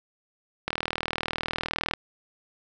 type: click train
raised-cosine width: 0.3 ms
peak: -10 dBFS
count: 51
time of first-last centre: 0.68-1.936 s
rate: 39.8 Hz
effects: none